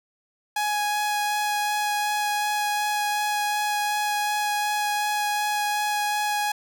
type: tone with vibrato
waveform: sawtooth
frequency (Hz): 834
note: G#5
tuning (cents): +7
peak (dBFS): -19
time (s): 0.56-6.52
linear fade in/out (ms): 5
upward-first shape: sine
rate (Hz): 2.7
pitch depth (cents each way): 8
effects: none